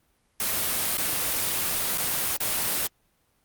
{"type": "noise with dropouts", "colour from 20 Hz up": "white", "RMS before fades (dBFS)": -26, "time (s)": [0.4, 2.87], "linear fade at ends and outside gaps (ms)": 2, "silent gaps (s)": [[0.972, 0.98], [1.976, 1.981], [2.367, 2.403]], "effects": ["pink hiss -68 dBFS RMS until 3.44 s", "Opus 32 kbps"]}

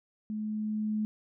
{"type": "tone with level ramp", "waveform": "sine", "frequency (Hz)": 214.1, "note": "A3", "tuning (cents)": -47, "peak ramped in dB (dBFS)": [-32, -27], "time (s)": [0.3, 1.05], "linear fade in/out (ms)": 0, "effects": []}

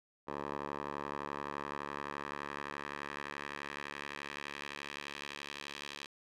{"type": "tone with band-pass filter sweep", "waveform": "10% pulse", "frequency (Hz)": 71.7, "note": "D2", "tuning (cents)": -41, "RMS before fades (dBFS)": -43, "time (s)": [0.27, 6.07], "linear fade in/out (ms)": 20, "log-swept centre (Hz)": [830, 3300], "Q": 1.3, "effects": []}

